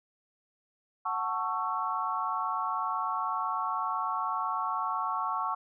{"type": "chord", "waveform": "sine", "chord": "F# minor seventh", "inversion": "none", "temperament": "just", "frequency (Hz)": [740, 888, 1110, 1332], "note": ["F#5", "A5", "C#6", "E6"], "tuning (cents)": [0, 16, 2, 18], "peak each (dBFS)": [-37, -35, -31, -36], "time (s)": [1.05, 5.55], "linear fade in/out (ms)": 10, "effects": []}